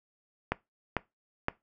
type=clicks; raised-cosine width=0.5 ms; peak=-12 dBFS; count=3; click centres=0.52 / 0.967 / 1.484 s; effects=noise-tail reverb RT60 0.2 s tail -20 dB re dry